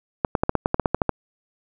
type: clicks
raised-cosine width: 1 ms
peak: -4 dBFS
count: 12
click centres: 0.248 / 0.352 / 0.435 / 0.494 / 0.553 / 0.659 / 0.744 / 0.797 / 0.858 / 0.946 / 1.018 / 1.093 s
effects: none